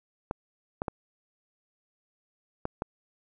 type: clicks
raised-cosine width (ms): 1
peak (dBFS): -16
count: 5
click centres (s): 0.311 / 0.819 / 0.882 / 2.654 / 2.821
effects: none